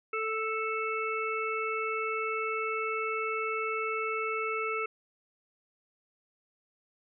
harmonic tone, 440 Hz, A4, in tune, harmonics 1 / 3 / 5 / 6, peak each -34 / -33 / -37 / -38 dBFS, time 0.13-4.86 s, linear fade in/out 5 ms, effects none

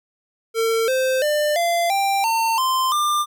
square tone with pitch steps, 452.7 / 520 / 597.3 / 686.2 / 788.2 / 905.4 / 1040 / 1194.7 Hz, A4 / C5 / D5 / F5 / G5 / A5 / C6 / D6, +49 / -11 / +29 / -31 / +9 / +49 / -11 / +29 cents, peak -18 dBFS, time 0.54-3.26 s, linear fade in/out 50 ms, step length 340 ms, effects none

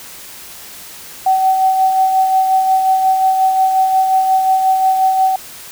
sine tone with tremolo, 760 Hz, F#5, 46 cents sharp, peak -8 dBFS, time 1.26-5.36 s, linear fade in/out 5 ms, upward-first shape sine, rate 5.6 Hz, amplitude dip 40%, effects white hiss -34 dBFS RMS until 5.71 s

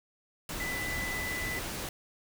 sine tone in noise, 1995 Hz, B6, 17 cents sharp, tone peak -34 dBFS, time 0.6-1.59 s, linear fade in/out 2 ms, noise pink, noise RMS -37 dBFS, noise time 0.49-1.89 s, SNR 0 dB, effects none

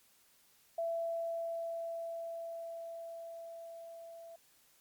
sine tone with level ramp, 668 Hz, E5, 23 cents sharp, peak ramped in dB -32 to -48 dBFS, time 0.78-4.36 s, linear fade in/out 5 ms, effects white hiss -67 dBFS RMS until 4.8 s + MP3 96 kbps

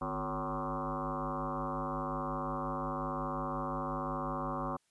sine tone with frequency modulation, 659.3 Hz, E5, in tune, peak -33 dBFS, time 0.01-4.77 s, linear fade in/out 10 ms, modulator 101 Hz, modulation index 5.6, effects white hiss -75 dBFS RMS until 4.9 s + resampled to 24000 Hz

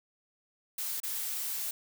blue noise with dropouts, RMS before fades -35 dBFS, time 0.78-1.71 s, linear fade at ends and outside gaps 5 ms, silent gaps 1.002-1.032 s, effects none

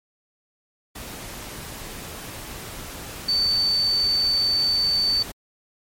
sine tone in noise, 4545 Hz, C#8, 42 cents sharp, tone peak -18 dBFS, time 3.28-5.23 s, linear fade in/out 10 ms, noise pink, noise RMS -36 dBFS, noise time 0.95-5.32 s, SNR +15 dB, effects MP3 64 kbps

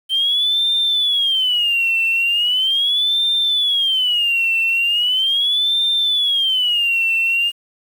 triangle tone with vibrato, 3110 Hz, G7, 14 cents flat, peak -11 dBFS, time 0.09-7.52 s, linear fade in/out 50 ms, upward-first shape sine, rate 0.39 Hz, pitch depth 250 cents each way, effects tanh soft clip ceiling -12 dBFS + 7-bit

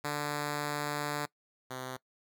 5% pulse tone pair in turn, 147 / 129 Hz, D3 / C3, +2 / -24 cents, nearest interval major second, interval 226 cents, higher first, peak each -21 / -27 dBFS, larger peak first, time 0.04-1.26 / 1.7-1.97 s, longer first, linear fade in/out 10 ms, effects noise-tail reverb RT60 0.1 s tail -21 dB re dry

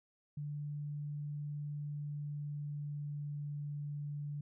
sine tone with pitch glide, 146.83 to 145.9 Hz, D3 to D3, 0 to -11 cents, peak -38 dBFS, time 0.37-4.41 s, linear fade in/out 5 ms, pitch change -11 cents, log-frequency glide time 1.72-3.56 s, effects none

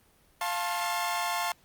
sawtooth chord, F major, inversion none, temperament equal with one note detuned, 698.5 / 880 / 1071.6 Hz, F5 / A5 / C6, 0 / 0 / +41 cents, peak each -29 dBFS, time 0.41-1.52 s, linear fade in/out 2 ms, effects pink hiss -63 dBFS RMS until 1.64 s + Opus 32 kbps

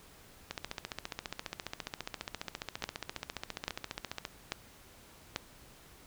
two click trains, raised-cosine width 0.2 ms, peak -19 / -15 dBFS, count 56 / 4, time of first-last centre 0.51-4.251 / 2.84-5.361 s, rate 14.7 / 1.19 Hz, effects pink hiss -57 dBFS RMS until 6.06 s

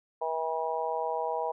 harmonic tone, 161.1 Hz, E3, 39 cents flat, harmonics 3 / 4 / 5 / 6, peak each -34 / -34 / -34 / -34 dBFS, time 0.21-1.52 s, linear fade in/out 10 ms, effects none

